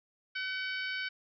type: harmonic tone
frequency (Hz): 757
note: F#5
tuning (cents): +39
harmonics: 2 / 3 / 4 / 5 / 6 / 7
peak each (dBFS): -36 / -39 / -42 / -48 / -45 / -51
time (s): 0.35-1.09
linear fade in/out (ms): 10
effects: none